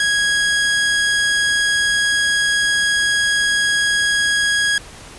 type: tone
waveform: sawtooth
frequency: 1654 Hz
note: G#6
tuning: 8 cents flat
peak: -11 dBFS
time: 0-4.78 s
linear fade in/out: 2 ms
effects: pink hiss -38 dBFS RMS until 5.18 s + resampled to 24000 Hz